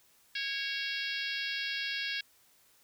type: harmonic tone with a mistuned harmonic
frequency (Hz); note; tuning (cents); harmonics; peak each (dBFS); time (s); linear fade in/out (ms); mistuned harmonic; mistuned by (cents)
549; C#5; -17; 3 / 4 / 5 / 6 / 7 / 8 / 9 / 10; -38 / -40 / -40 / -40 / -43 / -43 / -43 / -50; 0.35-2.21; 5; 4; +31
effects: white hiss -65 dBFS RMS until 2.83 s